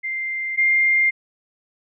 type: tone pair in turn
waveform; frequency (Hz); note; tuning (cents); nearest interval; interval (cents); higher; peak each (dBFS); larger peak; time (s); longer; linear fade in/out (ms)
sine; 2093 / 2108; C7 / C7; 0 / +12; unison; 12; second; -23 / -14; second; 0.03-0.57 / 0.57-1.11; neither; 20
effects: none